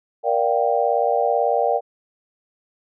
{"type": "chord", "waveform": "sine", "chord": "G minor seventh", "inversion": "first", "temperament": "just", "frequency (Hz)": [470.4, 588, 705.6, 784], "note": ["Bb4", "D5", "F5", "G5"], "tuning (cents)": [16, 2, 18, 0], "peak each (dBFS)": -22, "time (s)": [0.23, 1.81], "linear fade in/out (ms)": 50, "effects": []}